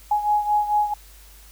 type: beating tone pair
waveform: sine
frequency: 835 / 839.5 Hz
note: G#5 / G#5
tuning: +9 / +18 cents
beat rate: 4.5 Hz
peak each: -19 / -24 dBFS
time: 0.11-0.94 s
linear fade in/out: 5 ms
effects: added 50 Hz sine -46 dBFS peak until 1.51 s + white hiss -50 dBFS RMS until 1.51 s